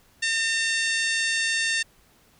harmonic tone, 906 Hz, A#5, 50 cents flat, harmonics 2 / 3 / 4 / 5 / 6 / 7 / 8 / 9 / 10, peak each -25 / -29 / -31 / -33 / -35 / -36 / -37 / -38 / -39 dBFS, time 0.22-1.83 s, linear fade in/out 10 ms, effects pink hiss -59 dBFS RMS until 2.39 s

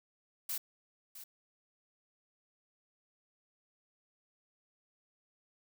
blue noise with echo, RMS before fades -37 dBFS, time 0.49-0.58 s, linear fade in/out 5 ms, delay 660 ms, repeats 1, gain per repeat -12 dB, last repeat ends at 1.24 s, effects none

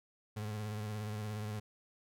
35% pulse tone with vibrato, 106.2 Hz, G#2, 39 cents sharp, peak -36 dBFS, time 0.36-1.6 s, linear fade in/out 10 ms, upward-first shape sine, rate 17 Hz, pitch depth 42 cents each way, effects none

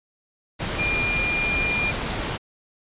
sine tone in noise, 2408 Hz, D7, 43 cents sharp, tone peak -22 dBFS, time 0.78-1.92 s, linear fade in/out 20 ms, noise pink, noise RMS -27 dBFS, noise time 0.59-2.38 s, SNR +2 dB, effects resampled to 8000 Hz

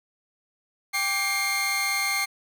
sawtooth tone cluster, 792 / 1170 / 2125 Hz, G5 / D6 / C7, +18 / -7 / +26 cents, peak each -29 / -29 / -21 dBFS, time 0.93-2.26 s, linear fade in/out 20 ms, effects none

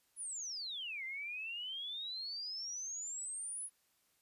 sine exponential two-way sweep, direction down then up, 10548 to 2054 to 10548 Hz, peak -40 dBFS, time 0.16-3.7 s, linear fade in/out 50 ms, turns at 1.04 s, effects white hiss -75 dBFS RMS until 4.21 s + resampled to 32000 Hz

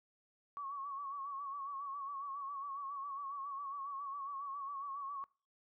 sine tone with vibrato, 1117 Hz, C#6, 13 cents sharp, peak -40 dBFS, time 0.57-5.24 s, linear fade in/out 0 ms, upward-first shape sine, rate 7.3 Hz, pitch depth 59 cents each way, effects noise-tail reverb RT60 0.4 s tail -24 dB re dry

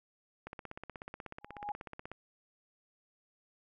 click train, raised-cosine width 0.5 ms, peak -28 dBFS, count 28, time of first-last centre 0.47-2.116 s, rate 16.4 Hz
sine tone with exponential growth, 825 Hz, G#5, 12 cents flat, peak -32 dBFS, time 1.41-1.72 s, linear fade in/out 5 ms, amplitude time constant 66 ms
effects none

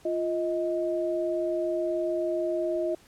sine tone pair together, 347.9 / 629.3 Hz, F4 / D#5, -7 / +19 cents, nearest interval minor seventh, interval 1026 cents, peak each -28 dBFS, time 0.05-2.95 s, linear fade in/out 5 ms, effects pink hiss -57 dBFS RMS until 3.07 s + low-pass 12000 Hz 12 dB/octave

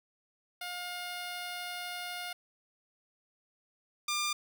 10% pulse tone pair in turn, 712 / 1197.4 Hz, F5 / D6, +33 / +33 cents, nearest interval major sixth, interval 900 cents, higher second, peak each -29 / -22 dBFS, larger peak second, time 0.61-2.33 / 4.08-4.33 s, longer first, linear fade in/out 5 ms, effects none

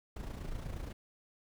brown noise with amplitude modulation, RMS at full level -38 dBFS, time 0.16-0.93 s, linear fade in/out 5 ms, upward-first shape sine, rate 28.3 Hz, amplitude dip 60%, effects none

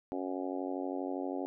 harmonic tone, 92.5 Hz, F#2, in tune, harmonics 3 / 4 / 5 / 6 / 7 / 8 / 9, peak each -37 / -40 / -44 / -43 / -45 / -44 / -48 dBFS, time 0.12-1.46 s, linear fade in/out 0 ms, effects none

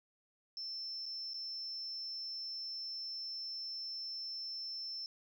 triangle tone with dropouts, 5330 Hz, E8, 18 cents sharp, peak -37 dBFS, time 0.57-5.06 s, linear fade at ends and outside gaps 1 ms, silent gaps 1.057-1.062 / 1.335-1.342 s, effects tanh soft clip ceiling -38 dBFS

